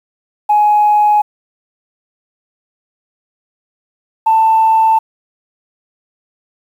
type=tone pair in turn; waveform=sine; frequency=838 / 887.8 Hz; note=G#5 / A5; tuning=+15 / +15 cents; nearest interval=minor second; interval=100 cents; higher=second; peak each=-6 dBFS; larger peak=neither; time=0.49-1.22 / 4.26-4.99 s; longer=neither; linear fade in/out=10 ms; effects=tanh soft clip ceiling -3 dBFS + 7-bit